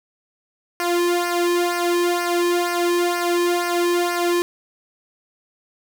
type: tone with flanger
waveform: sawtooth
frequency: 349.2 Hz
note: F4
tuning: in tune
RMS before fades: -20 dBFS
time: 0.8-4.42 s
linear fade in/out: 0 ms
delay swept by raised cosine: 0.27 to 1.47 ms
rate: 2.1 Hz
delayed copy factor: -0.75
effects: none